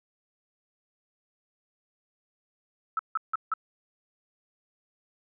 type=tone bursts; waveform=sine; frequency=1309 Hz; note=E6; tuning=13 cents flat; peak=-24 dBFS; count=4; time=2.97-3.538 s; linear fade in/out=2 ms; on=22 ms; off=160 ms; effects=none